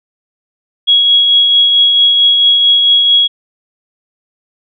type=tone with tremolo; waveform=sine; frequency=3322 Hz; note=G#7; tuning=in tune; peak=-4 dBFS; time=0.87-3.28 s; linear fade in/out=20 ms; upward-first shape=triangle; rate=4.5 Hz; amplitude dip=35%; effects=none